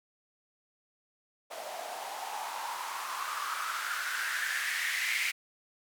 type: noise with band-pass filter sweep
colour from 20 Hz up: blue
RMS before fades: -35 dBFS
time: 1.5-5.32 s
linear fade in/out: 20 ms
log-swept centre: 630 to 2200 Hz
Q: 5.3
effects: none